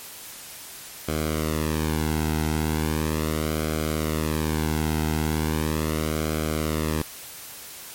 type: tone with flanger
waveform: sawtooth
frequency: 77.78 Hz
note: D#2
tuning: in tune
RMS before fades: -25 dBFS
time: 1.08-7.02 s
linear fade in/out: 5 ms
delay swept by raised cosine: 1.1 to 1.73 ms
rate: 0.38 Hz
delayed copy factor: -0.8
effects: white hiss -40 dBFS RMS until 7.94 s + MP3 64 kbps